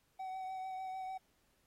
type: tone with vibrato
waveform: triangle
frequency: 755 Hz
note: F#5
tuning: 35 cents sharp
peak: -38 dBFS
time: 0.19-1.18 s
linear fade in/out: 10 ms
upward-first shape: triangle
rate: 6.7 Hz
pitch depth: 22 cents each way
effects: pink hiss -75 dBFS RMS until 1.66 s + AAC 48 kbps